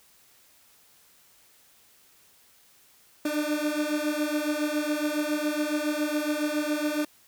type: beating tone pair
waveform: 30% pulse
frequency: 296.3 / 303.5 Hz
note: D4 / D#4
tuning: +15 / -43 cents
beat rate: 7.2 Hz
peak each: -26 dBFS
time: 3.25-7.05 s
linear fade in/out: 5 ms
effects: white hiss -59 dBFS RMS until 7.27 s